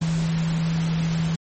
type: tone in noise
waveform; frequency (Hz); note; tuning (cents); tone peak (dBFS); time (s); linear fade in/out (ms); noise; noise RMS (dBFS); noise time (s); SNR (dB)
sine; 163.7; E3; -12; -20; 0.01-1.36; 10; pink; -34; 0.01-1.36; +11
effects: MP3 32 kbps